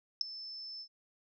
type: tone with ADSR envelope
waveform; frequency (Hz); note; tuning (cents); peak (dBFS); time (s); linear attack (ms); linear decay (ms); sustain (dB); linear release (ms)
sine; 5274; E8; 0; -20; 0.21-0.88; 3; 4; -22; 72
effects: none